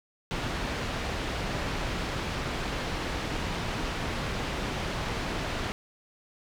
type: low-pass noise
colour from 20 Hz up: pink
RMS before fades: -32 dBFS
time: 0.31-5.72 s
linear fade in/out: 0 ms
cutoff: 4000 Hz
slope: 12 dB/octave
effects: none